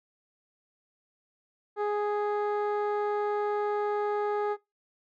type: tone with low-pass filter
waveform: 15% pulse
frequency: 415.3 Hz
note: G#4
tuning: in tune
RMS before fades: -29 dBFS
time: 1.76-4.57 s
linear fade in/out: 50 ms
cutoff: 960 Hz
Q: 0.53
effects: noise-tail reverb RT60 0.2 s tail -21 dB re dry